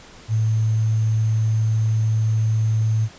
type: tone with sample-and-hold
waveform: sine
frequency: 110 Hz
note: A2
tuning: in tune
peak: -16 dBFS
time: 0.28-3.09 s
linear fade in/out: 50 ms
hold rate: 6300 Hz
effects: pink hiss -44 dBFS RMS until 3.18 s + resampled to 16000 Hz